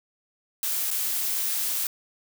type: noise with dropouts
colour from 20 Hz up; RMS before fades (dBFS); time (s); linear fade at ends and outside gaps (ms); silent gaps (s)
blue; -27; 0.63-1.87; 1; 0.905-0.912
effects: none